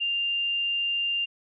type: tone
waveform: sine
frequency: 2794 Hz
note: F7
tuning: in tune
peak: -24 dBFS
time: 0-1.26 s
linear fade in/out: 20 ms
effects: none